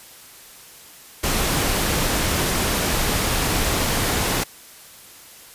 pink noise, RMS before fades -21 dBFS, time 1.23-4.44 s, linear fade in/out 10 ms, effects white hiss -44 dBFS RMS until 5.54 s + resampled to 32000 Hz

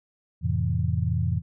sine chord, F major seventh, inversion none, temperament equal, 87.31 / 110 / 130.81 / 164.81 Hz, F2 / A2 / C3 / E3, 0 / 0 / 0 / 0 cents, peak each -26 / -27 / -29 / -29 dBFS, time 0.41-1.42 s, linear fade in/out 50 ms, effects none

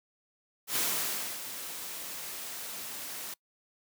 white noise with ADSR envelope, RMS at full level -29 dBFS, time 0.67-3.34 s, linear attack 94 ms, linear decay 620 ms, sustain -11 dB, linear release 4 ms, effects noise-tail reverb RT60 0.1 s tail -24 dB re dry + high-pass 150 Hz 12 dB/octave

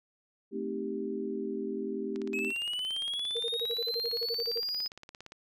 sine chord, A half-diminished seventh, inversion none, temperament equal with one note detuned, 220 / 260.3 / 311.1 / 392 Hz, A3 / C4 / Eb4 / G4, 0 / -9 / 0 / 0 cents, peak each -38 / -39 / -40 / -35 dBFS, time 0.51-2.53 s, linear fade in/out 50 ms
click train, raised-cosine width 0.2 ms, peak -29 dBFS, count 56, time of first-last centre 2.16-5.321 s, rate 17.4 Hz
triangle linear sweep, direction up, 2536 to 5030 Hz, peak -30 dBFS, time 2.33-4.88 s, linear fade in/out 10 ms
sine tone bursts, 466.2 Hz, A#4, in tune, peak -32 dBFS, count 15, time 3.35-4.603 s, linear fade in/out 10 ms, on 49 ms, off 37 ms
effects none

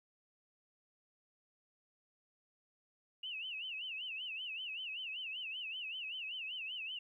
sine tone with vibrato, 2794 Hz, F7, in tune, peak -40 dBFS, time 3.23-6.99 s, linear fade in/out 5 ms, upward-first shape sine, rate 5.2 Hz, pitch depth 170 cents each way, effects 13-bit

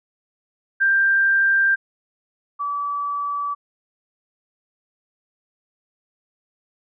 sine tone pair in turn, 1583 / 1150.5 Hz, G6 / D6, +17 / -36 cents, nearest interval tritone, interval 553 cents, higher first, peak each -14 / -22 dBFS, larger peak first, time 0.8-1.76 / 2.59-3.55 s, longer neither, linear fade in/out 20 ms, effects none

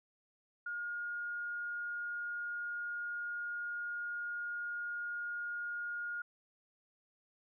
sine tone, 1426 Hz, F6, 36 cents sharp, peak -37 dBFS, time 0.66-6.22 s, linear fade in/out 5 ms, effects none

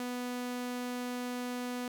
sawtooth tone, 246.9 Hz, B3, in tune, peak -31 dBFS, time 0-1.88 s, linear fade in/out 2 ms, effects none

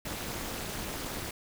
pink noise with amplitude modulation, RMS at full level -33 dBFS, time 0.05-1.31 s, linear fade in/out 5 ms, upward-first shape sine, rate 253 Hz, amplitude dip 100%, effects none

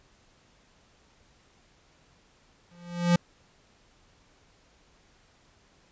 square tone with exponential growth, 173.9 Hz, F3, 7 cents flat, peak -17 dBFS, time 2.71-3.16 s, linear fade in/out 5 ms, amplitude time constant 97 ms, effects pink hiss -62 dBFS RMS until 5.91 s + resampled to 16000 Hz

